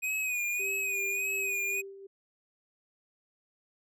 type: tone with vibrato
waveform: square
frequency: 2489 Hz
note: D#7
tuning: in tune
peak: -30 dBFS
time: 0.02-1.82 s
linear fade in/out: 20 ms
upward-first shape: sine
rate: 1.7 Hz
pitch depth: 57 cents each way
type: tone with tremolo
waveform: sine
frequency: 392 Hz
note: G4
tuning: in tune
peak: -39 dBFS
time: 0.59-2.07 s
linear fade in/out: 10 ms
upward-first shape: sine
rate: 2.7 Hz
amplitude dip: 55%
effects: none